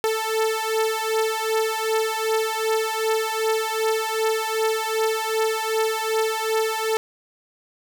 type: beating tone pair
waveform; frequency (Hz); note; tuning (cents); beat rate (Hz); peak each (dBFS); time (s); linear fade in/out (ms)
sawtooth; 440 / 442.6; A4 / A4; 0 / +10; 2.6; -20; 0.04-6.97; 0
effects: none